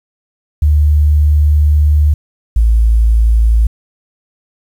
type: tone pair in turn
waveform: sine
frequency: 74.6 / 55.89 Hz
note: D2 / A1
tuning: +28 / +28 cents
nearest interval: perfect fourth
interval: 500 cents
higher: first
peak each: -6 dBFS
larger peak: neither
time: 0.62-2.14 / 2.56-3.67 s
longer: first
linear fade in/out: 5 ms
effects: 7-bit